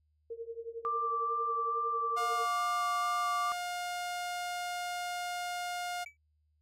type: tone with tremolo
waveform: sine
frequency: 460.6 Hz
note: A#4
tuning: 21 cents flat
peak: -35 dBFS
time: 0.3-2.47 s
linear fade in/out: 5 ms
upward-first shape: triangle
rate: 11 Hz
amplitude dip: 95%
type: tone with vibrato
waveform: sine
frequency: 1174.7 Hz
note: D6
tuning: in tune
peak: -30 dBFS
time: 0.85-3.52 s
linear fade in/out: 0 ms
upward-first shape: square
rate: 2.3 Hz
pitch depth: 10 cents each way
type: tone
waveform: sawtooth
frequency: 710 Hz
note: F5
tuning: 28 cents sharp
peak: -31 dBFS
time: 2.16-6.05 s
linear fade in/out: 20 ms
type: tone with exponential decay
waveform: triangle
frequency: 2295 Hz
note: D7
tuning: 40 cents flat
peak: -38 dBFS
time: 6.06-6.17 s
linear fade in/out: 2 ms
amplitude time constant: 23 ms
effects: added 76 Hz sine -70 dBFS peak until 6.61 s + low-pass 12000 Hz 12 dB/octave